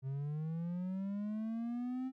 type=linear sweep; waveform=triangle; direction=up; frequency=130.81 to 263.3 Hz; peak=-34 dBFS; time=0.02-2.12 s; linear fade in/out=50 ms; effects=none